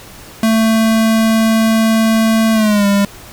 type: tone with pitch glide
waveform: square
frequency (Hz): 222.7 to 200.7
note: A3 to G3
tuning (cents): +21 to +41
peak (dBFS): -10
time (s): 0.43-3.05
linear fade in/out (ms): 2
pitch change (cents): -180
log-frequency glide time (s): 2.53-2.86
effects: pink hiss -36 dBFS RMS until 3.32 s